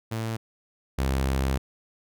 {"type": "tone pair in turn", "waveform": "sawtooth", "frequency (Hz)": [112.4, 66.66], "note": ["A2", "C2"], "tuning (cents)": [37, 33], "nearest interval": "major sixth", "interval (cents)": 904, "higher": "first", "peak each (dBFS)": [-24, -19], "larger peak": "second", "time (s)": [[0.11, 0.37], [0.98, 1.58]], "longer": "second", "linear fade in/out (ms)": 10, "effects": []}